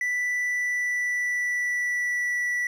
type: tone with pitch glide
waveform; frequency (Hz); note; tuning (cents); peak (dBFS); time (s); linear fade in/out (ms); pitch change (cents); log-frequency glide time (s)
triangle; 1975.5 to 1956.2; B6 to B6; 0 to -17; -22; 0.01-2.67; 2; -17; 0.37-2.37
effects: none